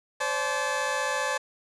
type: tone cluster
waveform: 20% pulse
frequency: 521 / 576 / 864 Hz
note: C5 / D5 / A5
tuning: -7 / -34 / -32 cents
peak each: -26 dBFS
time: 0.2-1.38 s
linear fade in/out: 10 ms
effects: resampled to 22050 Hz + 8-bit